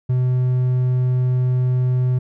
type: tone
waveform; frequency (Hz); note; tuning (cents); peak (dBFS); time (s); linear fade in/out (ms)
triangle; 126.5; B2; +42; -13; 0.09-2.19; 10
effects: none